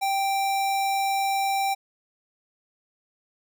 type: tone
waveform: square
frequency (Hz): 784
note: G5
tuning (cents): 0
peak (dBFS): -23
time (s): 0.01-1.75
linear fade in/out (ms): 20
effects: none